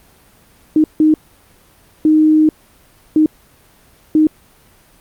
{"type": "tone bursts at uneven times", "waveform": "sine", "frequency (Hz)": 310, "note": "D#4", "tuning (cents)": -6, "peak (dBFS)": -7, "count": 5, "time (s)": [[0.76, 0.84], [1, 1.14], [2.05, 2.49], [3.16, 3.26], [4.15, 4.27]], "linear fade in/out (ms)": 2, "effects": ["pink hiss -49 dBFS RMS until 5 s", "Opus 32 kbps"]}